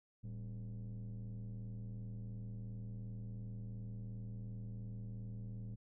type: tone with frequency modulation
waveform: sine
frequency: 111.8 Hz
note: A2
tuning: 28 cents sharp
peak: -40 dBFS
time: 0.23-5.76 s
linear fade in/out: 20 ms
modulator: 82.8 Hz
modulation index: 0.8
effects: tanh soft clip ceiling -42 dBFS